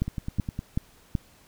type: two click trains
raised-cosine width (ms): 5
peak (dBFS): -18 / -12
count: 6 / 4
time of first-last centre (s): 0.08-0.591 / 0.02-1.152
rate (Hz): 9.79 / 2.65
effects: pink hiss -57 dBFS RMS until 1.47 s